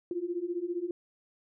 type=beating tone pair; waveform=sine; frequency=340 / 355 Hz; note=F4 / F4; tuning=-46 / +28 cents; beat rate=15 Hz; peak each=-35 / -33 dBFS; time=0.11-0.91 s; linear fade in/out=2 ms; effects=none